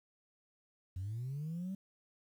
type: linear sweep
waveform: sine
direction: up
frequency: 87.3 to 196 Hz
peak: -36 dBFS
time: 0.96-1.75 s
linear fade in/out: 5 ms
effects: tanh soft clip ceiling -34 dBFS + 11-bit